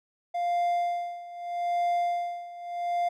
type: tone with tremolo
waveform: triangle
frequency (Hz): 698.5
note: F5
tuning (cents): 0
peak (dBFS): -21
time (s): 0.34-3.09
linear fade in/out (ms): 10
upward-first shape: sine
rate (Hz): 0.8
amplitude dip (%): 85
effects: none